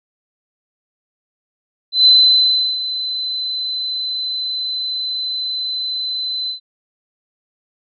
sine tone with ADSR envelope, 4037 Hz, B7, 37 cents sharp, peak -5 dBFS, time 1.92-6.6 s, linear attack 140 ms, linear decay 710 ms, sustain -14 dB, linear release 110 ms, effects MP3 32 kbps

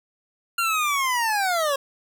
25% pulse linear sweep, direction down, 1396.9 to 538 Hz, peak -17 dBFS, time 0.58-1.76 s, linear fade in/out 5 ms, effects none

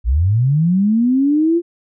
sine linear sweep, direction up, 51.91 to 349.2 Hz, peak -11 dBFS, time 0.04-1.62 s, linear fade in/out 50 ms, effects none

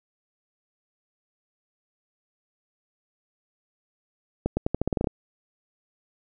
accelerating click train, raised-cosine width 2 ms, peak -10 dBFS, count 11, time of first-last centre 4.46-5.072 s, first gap 110 ms, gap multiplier 0.86, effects none

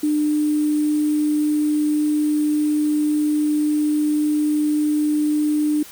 sine tone with sample-and-hold, 300.3 Hz, D4, 39 cents sharp, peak -16 dBFS, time 0.03-5.83 s, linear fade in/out 5 ms, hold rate 8820 Hz, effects white hiss -41 dBFS RMS until 5.91 s

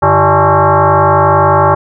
sine tone with frequency modulation, 147.1 Hz, D3, 3 cents sharp, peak -5 dBFS, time 0.02-1.75 s, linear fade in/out 10 ms, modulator 243 Hz, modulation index 4.7, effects none

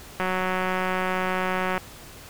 click train, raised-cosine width 0.5 ms, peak -11 dBFS, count 293, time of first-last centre 0.2-1.778 s, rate 185 Hz, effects pink hiss -44 dBFS RMS until 2.29 s

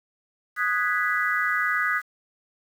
sine chord, G# minor seventh, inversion second, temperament equal, 1244.5 / 1480 / 1661.2 / 1975.5 Hz, D#6 / F#6 / G#6 / B6, 0 / 0 / 0 / 0 cents, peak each -27 dBFS, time 0.56-2.02 s, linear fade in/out 50 ms, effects 8-bit

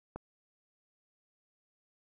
click, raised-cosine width 1 ms, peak -26 dBFS, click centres 0.16 s, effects none

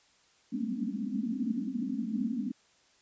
pink band-pass noise, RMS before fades -33 dBFS, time 0.52-2.52 s, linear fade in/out 10 ms, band 200 to 280 Hz, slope 96 dB/octave, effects white hiss -65 dBFS RMS until 3.01 s + resampled to 16000 Hz

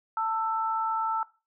sine tone pair together, 891 / 1324.6 Hz, A5 / E6, +22 / +8 cents, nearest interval perfect fifth, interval 686 cents, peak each -28 dBFS, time 0.17-1.23 s, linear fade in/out 2 ms, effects noise-tail reverb RT60 0.3 s tail -19 dB re dry

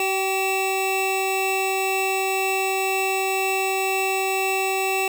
square tone cluster, 382 / 770 / 2672 Hz, G4 / G5 / E7, -45 / -31 / +23 cents, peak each -26 dBFS, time 0-5.08 s, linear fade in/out 2 ms, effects none

